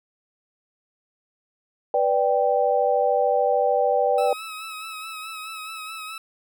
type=chord; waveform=sine; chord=G major; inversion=first; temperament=equal; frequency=493.9 / 587.3 / 784 Hz; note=B4 / D5 / G5; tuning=0 / 0 / 0 cents; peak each=-22 dBFS; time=1.94-4.33 s; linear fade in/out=2 ms
type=tone with vibrato; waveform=20% pulse; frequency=1290 Hz; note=E6; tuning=38 cents flat; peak=-28 dBFS; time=4.18-6.18 s; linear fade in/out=2 ms; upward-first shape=sine; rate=4.7 Hz; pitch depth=38 cents each way
effects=none